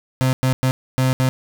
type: tone bursts at uneven times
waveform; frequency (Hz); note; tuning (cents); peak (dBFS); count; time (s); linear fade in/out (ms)
35% pulse; 130; C3; -11; -13; 5; 0.21-0.33 / 0.43-0.53 / 0.63-0.71 / 0.98-1.13 / 1.2-1.29; 0
effects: none